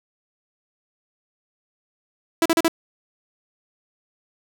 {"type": "tone bursts", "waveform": "sawtooth", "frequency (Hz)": 330, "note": "E4", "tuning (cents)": 2, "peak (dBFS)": -11, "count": 4, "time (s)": [2.42, 2.681], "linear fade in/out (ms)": 2, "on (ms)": 36, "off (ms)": 39, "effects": []}